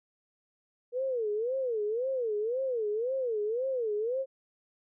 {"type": "tone with vibrato", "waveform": "sine", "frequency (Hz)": 471.2, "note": "A#4", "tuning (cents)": 19, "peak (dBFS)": -28, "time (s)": [0.92, 4.26], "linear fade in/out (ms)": 50, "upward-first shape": "sine", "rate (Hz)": 1.9, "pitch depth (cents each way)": 220, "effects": []}